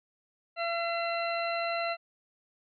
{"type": "harmonic tone", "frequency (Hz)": 678, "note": "E5", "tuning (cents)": 49, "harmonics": [1, 2, 3, 4, 6], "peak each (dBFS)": [-31, -36, -39, -37, -41], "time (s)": [0.56, 1.97], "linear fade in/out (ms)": 50, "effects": []}